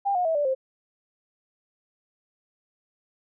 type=tone with pitch steps; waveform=sine; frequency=798 / 719.2 / 648.2 / 584.2 / 526.5 Hz; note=G5 / F#5 / E5 / D5 / C5; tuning=+31 / -49 / -29 / -9 / +11 cents; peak=-21 dBFS; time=0.05-0.55 s; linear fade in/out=20 ms; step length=100 ms; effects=none